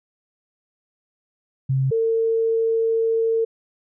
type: tone pair in turn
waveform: sine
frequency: 133.4 / 452.3 Hz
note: C3 / A4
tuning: +34 / +48 cents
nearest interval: octave + major sixth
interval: 2114 cents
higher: second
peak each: -17 dBFS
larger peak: neither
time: 1.69-1.91 / 1.91-3.45 s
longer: second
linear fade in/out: 10 ms
effects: none